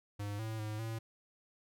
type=tone with pitch steps; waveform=square; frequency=102.4 / 110.7 / 107.2 / 112.5 Hz; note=G#2 / A2 / A2 / A2; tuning=-24 / +11 / -45 / +39 cents; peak=-38 dBFS; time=0.19-0.99 s; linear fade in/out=10 ms; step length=200 ms; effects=none